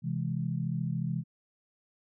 sine chord, C augmented, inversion none, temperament equal, 130.81 / 164.81 / 207.7 Hz, C3 / E3 / G#3, 0 / 0 / 0 cents, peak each -33 / -32 / -37 dBFS, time 0.02-1.24 s, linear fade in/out 50 ms, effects none

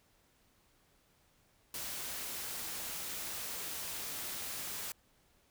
white noise, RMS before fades -41 dBFS, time 1.74-4.92 s, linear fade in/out 2 ms, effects pink hiss -70 dBFS RMS until 5.5 s

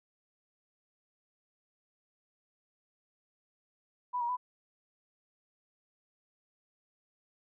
sine tone with pitch steps, 988 / 950 / 995 Hz, B5 / A#5 / B5, 0 / +33 / +13 cents, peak -30 dBFS, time 4.13-4.37 s, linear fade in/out 20 ms, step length 80 ms, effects none

